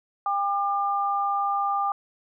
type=tone pair together; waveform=sine; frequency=800.2 / 1199 Hz; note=G5 / D6; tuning=+35 / +36 cents; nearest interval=perfect fifth; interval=701 cents; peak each=-25 dBFS; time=0.26-1.92 s; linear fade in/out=2 ms; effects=none